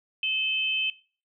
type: tone pair together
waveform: sine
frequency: 2589 / 3079 Hz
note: E7 / G7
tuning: -32 / -32 cents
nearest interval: minor third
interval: 300 cents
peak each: -27 dBFS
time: 0.23-0.9 s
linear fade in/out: 2 ms
effects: noise-tail reverb RT60 0.4 s tail -19 dB re dry